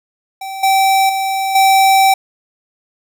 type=tone with level steps; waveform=square; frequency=774 Hz; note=G5; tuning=22 cents flat; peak=-24 / -10 / -16 / -8 dBFS; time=0.41-2.14 s; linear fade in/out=5 ms; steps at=0.63 / 1.09 / 1.55 s; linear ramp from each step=5 ms; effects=none